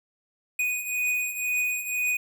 square beating tone pair, 2481 / 2483 Hz, D#7 / D#7, -6 / -4 cents, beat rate 2 Hz, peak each -32 / -27 dBFS, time 0.59-2.17 s, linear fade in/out 5 ms, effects none

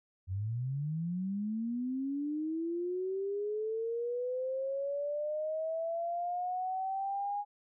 sine linear sweep, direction up, 89 to 825 Hz, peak -32 dBFS, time 0.27-7.45 s, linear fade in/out 50 ms, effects none

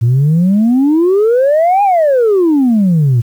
sine exponential two-way sweep, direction up then down, 112.5 to 828 to 112.5 Hz, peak -5 dBFS, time 0.01-3.22 s, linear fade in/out 20 ms, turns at 1.83 s, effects tanh soft clip ceiling -5 dBFS + 7-bit

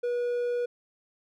triangle tone, 484.3 Hz, B4, 34 cents flat, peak -24 dBFS, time 0.03-0.66 s, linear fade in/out 10 ms, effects none

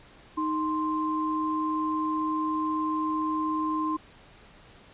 sine tone pair together, 311.4 / 1046.5 Hz, D#4 / C6, +2 / 0 cents, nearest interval octave + major sixth, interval 2098 cents, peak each -28 dBFS, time 0.37-3.97 s, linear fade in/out 10 ms, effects pink hiss -53 dBFS RMS until 4.93 s + resampled to 8000 Hz

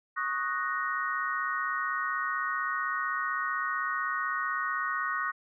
sine chord, D# minor seventh, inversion third, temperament equal, 1108.7 / 1244.5 / 1480 / 1864.7 Hz, C#6 / D#6 / F#6 / A#6, 0 / 0 / 0 / 0 cents, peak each -34 dBFS, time 0.16-5.32 s, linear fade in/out 20 ms, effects none

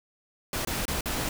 pink noise with dropouts, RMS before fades -30 dBFS, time 0.53-1.29 s, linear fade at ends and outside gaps 2 ms, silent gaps 0.65-0.672 / 0.854-0.88 / 1.009-1.057 s, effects none

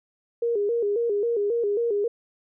sine tone with vibrato, 437.9 Hz, A4, 8 cents flat, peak -21 dBFS, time 0.42-2.08 s, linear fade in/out 5 ms, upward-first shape square, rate 3.7 Hz, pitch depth 120 cents each way, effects none

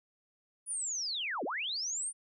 sine linear two-way sweep, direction down then up, 9956 to 220 to 9360 Hz, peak -33 dBFS, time 0.66-2.13 s, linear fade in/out 50 ms, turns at 1.44 s, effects none

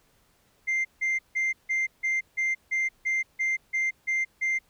sine tone bursts, 2093 Hz, C7, in tune, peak -21 dBFS, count 12, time 0.67-4.59 s, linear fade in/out 20 ms, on 180 ms, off 160 ms, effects tanh soft clip ceiling -22 dBFS + pink hiss -65 dBFS RMS until 4.69 s

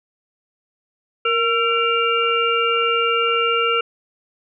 harmonic tone with a mistuned harmonic, 466.2 Hz, A#4, in tune, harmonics 1 / 3 / 5 / 6, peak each -21 / -19 / -26 / -22 dBFS, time 1.25-3.81 s, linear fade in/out 5 ms, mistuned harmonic 3, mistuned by -60 cents, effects none

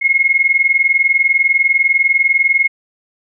sine tone pair together, 2151 / 2171 Hz, C7 / C#7, +47 / -37 cents, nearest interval unison, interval 16 cents, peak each -13 dBFS, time 0.01-2.68 s, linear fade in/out 20 ms, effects none

